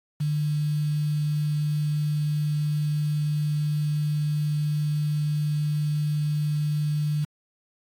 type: tone with quantisation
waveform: sine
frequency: 149.5 Hz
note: D3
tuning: 31 cents sharp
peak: -22 dBFS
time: 0.2-7.25 s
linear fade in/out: 10 ms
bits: 7
effects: AAC 64 kbps